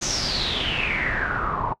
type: noise with low-pass filter sweep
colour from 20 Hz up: pink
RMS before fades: -25 dBFS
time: 0.01-1.74 s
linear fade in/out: 20 ms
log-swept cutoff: 6400 to 920 Hz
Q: 8.7
effects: noise-tail reverb RT60 0.1 s tail -20 dB re dry